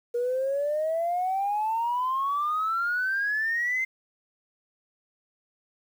sine exponential sweep, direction up, 473.7 to 2093 Hz, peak -23 dBFS, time 0.14-3.85 s, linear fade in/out 10 ms, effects tanh soft clip ceiling -20 dBFS + 9-bit

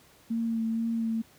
sine tone with vibrato, 227.2 Hz, A#3, 44 cents flat, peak -26 dBFS, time 0.3-1.22 s, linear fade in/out 10 ms, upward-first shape sine, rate 2.1 Hz, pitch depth 18 cents each way, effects pink hiss -58 dBFS RMS until 1.38 s + high-pass 60 Hz 12 dB/octave

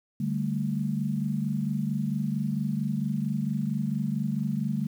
sine chord, D suspended fourth, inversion none, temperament just, 146.83 / 195.78 / 220.2 Hz, D3 / G3 / A3, 0 / -2 / +2 cents, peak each -30 dBFS, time 0.2-4.87 s, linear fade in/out 5 ms, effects 9-bit

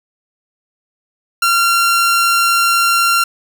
sawtooth tone, 1376 Hz, F6, 26 cents flat, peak -7 dBFS, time 1.42-3.24 s, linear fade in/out 5 ms, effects none

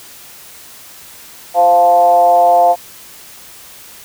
sine tone with frequency modulation, 698.5 Hz, F5, in tune, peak -6 dBFS, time 1.54-2.76 s, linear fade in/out 50 ms, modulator 179 Hz, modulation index 0.71, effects white hiss -37 dBFS RMS until 4.04 s

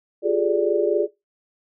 sine tone cluster, 351.9 / 405.4 / 429.6 / 585 Hz, F4 / G#4 / A4 / D5, +13 / -42 / -41 / -7 cents, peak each -23 dBFS, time 0.22-1.08 s, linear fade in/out 50 ms, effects noise-tail reverb RT60 0.2 s tail -19 dB re dry

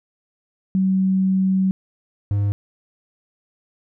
sine / triangle tone pair in turn, 189.6 / 101.55 Hz, F#3 / G#2, +43 / -38 cents, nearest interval major seventh, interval 1081 cents, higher first, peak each -15 dBFS, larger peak neither, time 0.75-1.71 / 2.31-2.52 s, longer first, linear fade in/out 0 ms, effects none

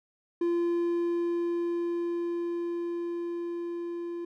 triangle tone with level ramp, 343.7 Hz, F4, 28 cents flat, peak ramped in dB -22 to -31 dBFS, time 0.41-4.25 s, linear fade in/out 5 ms, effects none

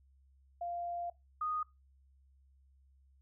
sine tone pair in turn, 695 / 1238.3 Hz, F5 / D#6, -9 / -9 cents, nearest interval minor seventh, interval 1000 cents, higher second, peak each -36 / -33 dBFS, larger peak second, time 0.61-1.1 / 1.41-1.63 s, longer first, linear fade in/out 5 ms, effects noise-tail reverb RT60 0.2 s tail -20 dB re dry + added 67 Hz sine -63 dBFS peak until 3.21 s

